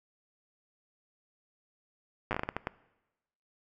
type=slowing click train; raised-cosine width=0.5 ms; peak=-16 dBFS; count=10; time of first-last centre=2.31-2.671 s; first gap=8 ms; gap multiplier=1.38; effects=noise-tail reverb RT60 1.0 s tail -20 dB re dry